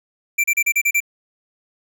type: tone bursts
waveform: square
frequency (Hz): 2349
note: D7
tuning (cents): 0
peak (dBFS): -15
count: 7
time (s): 0.38-1.004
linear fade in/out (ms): 10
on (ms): 60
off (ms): 34
effects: none